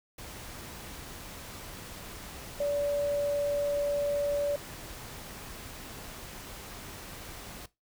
sine tone in noise, 576 Hz, D5, 34 cents flat, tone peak -26 dBFS, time 2.6-4.56 s, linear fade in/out 5 ms, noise pink, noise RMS -44 dBFS, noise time 0.18-7.66 s, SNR +15 dB, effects noise-tail reverb RT60 0.2 s tail -18 dB re dry

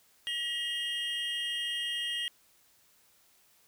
triangle tone cluster, 1918 / 2851 / 3203 Hz, A#6 / F7 / G7, +49 / +35 / +37 cents, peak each -37 / -33 / -34 dBFS, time 0.27-2.28 s, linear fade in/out 0 ms, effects white hiss -65 dBFS RMS until 3.67 s

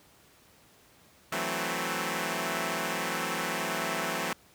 5% pulse chord, F# half-diminished seventh, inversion third, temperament equal, 164.81 / 185 / 220 / 261.6 Hz, E3 / F#3 / A3 / C4, 0 / 0 / 0 / 0 cents, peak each -24 dBFS, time 1.32-4.33 s, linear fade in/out 2 ms, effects pink hiss -59 dBFS RMS until 4.54 s + high-pass 80 Hz 12 dB/octave

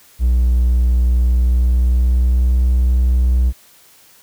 triangle tone with pitch glide, 61 to 62.25 Hz, B1 to B1, -21 to +14 cents, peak -8 dBFS, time 0.19-3.53 s, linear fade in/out 50 ms, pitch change +35 cents, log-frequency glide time 1.18-2.62 s, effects tanh soft clip ceiling -4 dBFS + white hiss -48 dBFS RMS until 4.22 s

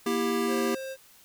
square chord, E diminished, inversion second, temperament just, 237.3 / 329.6 / 395.6 Hz, Bb3 / E4 / G4, +31 / 0 / +16 cents, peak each -30 / -33 / -29 dBFS, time 0.06-0.75 s, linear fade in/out 5 ms
square tone, 531 Hz, C5, 25 cents sharp, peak -35 dBFS, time 0.47-0.97 s, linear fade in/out 50 ms
effects white hiss -56 dBFS RMS until 1.24 s

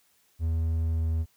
triangle tone with pitch glide, 81.3 to 80.79 Hz, E2 to E2, -23 to -34 cents, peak -22 dBFS, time 0.39-1.26 s, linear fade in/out 50 ms, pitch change -11 cents, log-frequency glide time 0.88-1.06 s, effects white hiss -66 dBFS RMS until 1.36 s

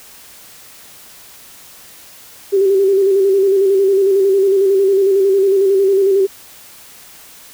sine tone with vibrato, 390 Hz, G4, 9 cents flat, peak -9 dBFS, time 2.52-6.27 s, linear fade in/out 20 ms, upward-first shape square, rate 11 Hz, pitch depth 37 cents each way, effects white hiss -40 dBFS RMS until 7.53 s

